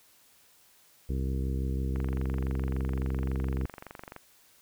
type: harmonic tone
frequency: 66 Hz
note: C2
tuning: 16 cents sharp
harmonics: 1 / 2 / 3 / 4 / 5 / 6 / 7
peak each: -29 / -35 / -39 / -41 / -43 / -45 / -46 dBFS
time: 1.09-3.66 s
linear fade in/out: 5 ms
type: click train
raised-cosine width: 0.5 ms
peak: -26 dBFS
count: 53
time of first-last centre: 1.96-4.163 s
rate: 23.6 Hz
effects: white hiss -61 dBFS RMS until 4.61 s